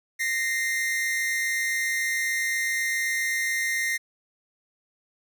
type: tone pair together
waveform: 45% pulse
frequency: 1856.6 / 2084 Hz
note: A#6 / C7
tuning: -7 / -7 cents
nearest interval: major second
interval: 200 cents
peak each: -27 dBFS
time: 0.19-3.98 s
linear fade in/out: 20 ms
effects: none